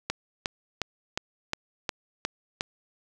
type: click train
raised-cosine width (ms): 0.2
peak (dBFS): -10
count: 8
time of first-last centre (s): 0.1-2.609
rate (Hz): 2.79
effects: none